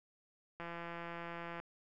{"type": "click train", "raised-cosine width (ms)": 0.5, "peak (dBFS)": -30, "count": 171, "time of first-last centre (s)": [0.6, 1.6], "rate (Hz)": 170, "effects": []}